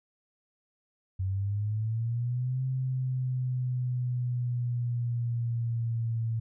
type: linear two-way sweep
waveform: sine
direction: up then down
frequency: 93 to 130.81 to 113.3 Hz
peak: -27 dBFS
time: 1.19-6.4 s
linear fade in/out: 10 ms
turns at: 2.63 s
effects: none